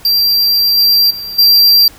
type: tone with level steps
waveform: square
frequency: 4723 Hz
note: D8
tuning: 9 cents sharp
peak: -9 / -7 / -22 / -5 dBFS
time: 0.05-1.88 s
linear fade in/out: 2 ms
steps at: 0.77 / 1.1 / 1.38 s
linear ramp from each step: 10 ms
effects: pink hiss -39 dBFS RMS until 1.98 s